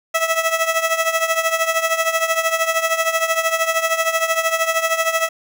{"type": "tone with tremolo", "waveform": "15% pulse", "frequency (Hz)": 653, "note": "E5", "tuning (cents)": -17, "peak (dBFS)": -7, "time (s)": [0.14, 5.29], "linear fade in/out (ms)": 10, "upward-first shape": "triangle", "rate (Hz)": 13, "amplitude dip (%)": 80, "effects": []}